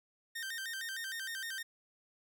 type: tone with vibrato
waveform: sawtooth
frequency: 1694 Hz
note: G#6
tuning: 34 cents sharp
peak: -35 dBFS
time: 0.35-1.63 s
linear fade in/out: 10 ms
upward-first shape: square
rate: 6.5 Hz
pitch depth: 140 cents each way
effects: none